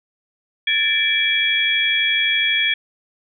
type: tone cluster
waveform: sine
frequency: 1687 / 1779 / 2332 / 3325 Hz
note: G#6 / A6 / D7 / G#7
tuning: +27 / +19 / -13 / +1 cents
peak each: -28 / -24 / -19 / -19 dBFS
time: 0.67-2.74 s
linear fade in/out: 5 ms
effects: none